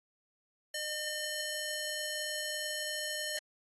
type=tone with high-pass filter; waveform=square; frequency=606 Hz; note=D#5; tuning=46 cents flat; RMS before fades=-37 dBFS; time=0.74-3.39 s; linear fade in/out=5 ms; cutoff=1500 Hz; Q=0.5; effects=AAC 32 kbps